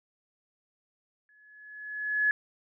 sine tone with exponential growth, 1700 Hz, G#6, 40 cents sharp, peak -20 dBFS, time 1.29-2.31 s, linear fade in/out 1 ms, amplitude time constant 220 ms, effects none

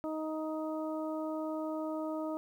harmonic tone, 313 Hz, D#4, 10 cents sharp, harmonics 1 / 2 / 3 / 4, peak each -36 / -38 / -45 / -46 dBFS, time 0.04-2.37 s, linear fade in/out 0 ms, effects 11-bit

